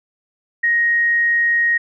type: tone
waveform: sine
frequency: 1875 Hz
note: A#6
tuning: 10 cents sharp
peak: -13 dBFS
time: 0.63-1.78 s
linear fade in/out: 10 ms
effects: none